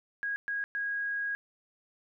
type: tone bursts at uneven times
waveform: sine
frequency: 1644 Hz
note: G#6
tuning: 18 cents flat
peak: -30 dBFS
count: 3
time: 0.23-0.36 / 0.48-0.64 / 0.75-1.35 s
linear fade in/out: 0 ms
effects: none